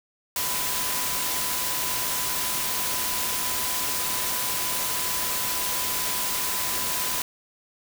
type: tone in noise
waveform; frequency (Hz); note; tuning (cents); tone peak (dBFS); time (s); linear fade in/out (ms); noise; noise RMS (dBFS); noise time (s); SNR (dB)
sine; 1002; B5; +25; -36; 0.36-7.22; 2; white; -27; 0.36-7.22; -12
effects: none